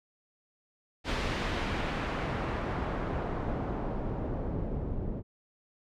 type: noise with low-pass filter sweep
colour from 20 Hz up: pink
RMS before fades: -33 dBFS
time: 1.04-5.23 s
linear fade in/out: 50 ms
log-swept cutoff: 3900 to 350 Hz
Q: 0.79
effects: none